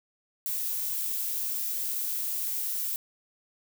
violet noise, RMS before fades -31 dBFS, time 0.46-2.96 s, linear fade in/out 0 ms, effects none

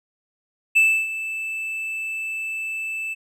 triangle tone with ADSR envelope, 2637 Hz, E7, in tune, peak -10 dBFS, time 0.75-3.15 s, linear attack 18 ms, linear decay 300 ms, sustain -14 dB, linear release 24 ms, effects none

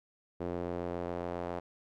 sawtooth tone with band-pass filter sweep, 87.31 Hz, F2, in tune, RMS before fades -37 dBFS, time 0.4-1.6 s, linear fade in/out 10 ms, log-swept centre 430 to 650 Hz, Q 1.4, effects none

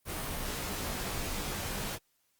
pink noise with comb filter, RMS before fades -36 dBFS, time 0.05-1.99 s, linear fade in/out 50 ms, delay 18 ms, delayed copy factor -0.65, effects white hiss -74 dBFS RMS until 2.39 s + Opus 32 kbps

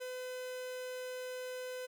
45% pulse tone, 506 Hz, B4, 42 cents sharp, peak -40 dBFS, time 0-1.87 s, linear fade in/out 20 ms, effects none

